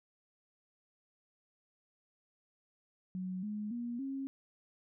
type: tone with pitch steps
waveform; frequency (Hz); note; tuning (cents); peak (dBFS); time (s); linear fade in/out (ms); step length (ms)
sine; 185 / 210.1 / 238.5 / 270.9; F#3 / G#3 / A#3 / C#4; 0 / +20 / +40 / -40; -36; 3.15-4.27; 0; 280
effects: none